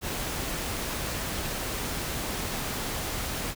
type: noise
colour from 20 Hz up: pink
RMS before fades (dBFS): -32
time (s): 0.01-3.55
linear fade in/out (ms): 50
effects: none